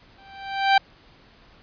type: tone with exponential growth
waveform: sawtooth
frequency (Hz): 783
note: G5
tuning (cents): -2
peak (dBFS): -8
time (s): 0.18-0.78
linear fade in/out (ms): 5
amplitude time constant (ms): 130
effects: pink hiss -53 dBFS RMS until 1.62 s + resampled to 11025 Hz